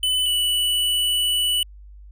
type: tone pair in turn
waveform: square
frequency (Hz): 3005 / 2962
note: F#7 / F#7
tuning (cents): +26 / +1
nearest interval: unison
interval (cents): 25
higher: first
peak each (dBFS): -19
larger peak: neither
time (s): 0.03-0.26 / 0.26-1.63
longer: second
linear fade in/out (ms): 2
effects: added 50 Hz sine -40 dBFS peak until 2.11 s